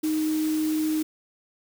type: tone in noise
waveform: sine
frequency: 311.1 Hz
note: D#4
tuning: in tune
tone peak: -22 dBFS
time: 0.03-1.03 s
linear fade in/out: 10 ms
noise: white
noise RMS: -38 dBFS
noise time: 0.03-1.03 s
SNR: +13 dB
effects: none